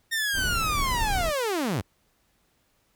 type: linear sweep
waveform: sawtooth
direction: down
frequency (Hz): 1843 to 76.8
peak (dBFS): -21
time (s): 0.11-1.82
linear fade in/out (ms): 20
type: noise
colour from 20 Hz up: brown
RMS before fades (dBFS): -30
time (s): 0.33-1.33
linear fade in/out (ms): 50
effects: pink hiss -68 dBFS RMS until 2.95 s